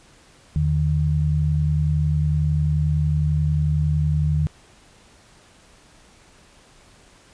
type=tone pair together; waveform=sine; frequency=80.5 / 151.53 Hz; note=E2 / D#3; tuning=-41 / -45 cents; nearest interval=major seventh; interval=1096 cents; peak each=-21 / -19 dBFS; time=0.56-4.47 s; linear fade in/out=0 ms; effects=pink hiss -52 dBFS RMS until 7.33 s + resampled to 22050 Hz